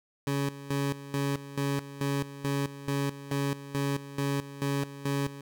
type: tone with tremolo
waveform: 20% pulse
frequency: 140 Hz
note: C#3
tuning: 18 cents sharp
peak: -22 dBFS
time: 0.27-5.41 s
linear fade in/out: 2 ms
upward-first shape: square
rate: 2.3 Hz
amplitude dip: 80%
effects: none